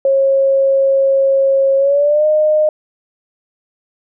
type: tone with pitch glide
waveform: sine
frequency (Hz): 543 to 613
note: C#5 to D#5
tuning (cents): -36 to -26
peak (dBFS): -9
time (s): 0.05-2.69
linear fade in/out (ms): 2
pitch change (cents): +210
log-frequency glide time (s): 1.77-2.26
effects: none